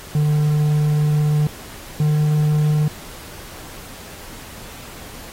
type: tone pair in turn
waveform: triangle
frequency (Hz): 150 / 151.04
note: D3 / D3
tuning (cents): +37 / +49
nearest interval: unison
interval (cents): 12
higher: second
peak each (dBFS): -12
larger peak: neither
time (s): 0.15-1.47 / 2-2.88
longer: first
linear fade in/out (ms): 2
effects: pink hiss -38 dBFS RMS until 5.32 s + AAC 48 kbps